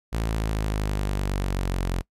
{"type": "linear sweep", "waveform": "sawtooth", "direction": "down", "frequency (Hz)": [56, 44], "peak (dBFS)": -20, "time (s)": [0.12, 2.02], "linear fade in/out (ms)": 20, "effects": ["noise-tail reverb RT60 0.1 s tail -23 dB re dry", "resampled to 32000 Hz"]}